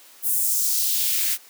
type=noise with high-pass filter sweep; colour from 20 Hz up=blue; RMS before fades=-22 dBFS; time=0.22-1.38 s; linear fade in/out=50 ms; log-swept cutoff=11000 to 1700 Hz; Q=1.4; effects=white hiss -49 dBFS RMS until 1.49 s + high-pass 300 Hz 12 dB/octave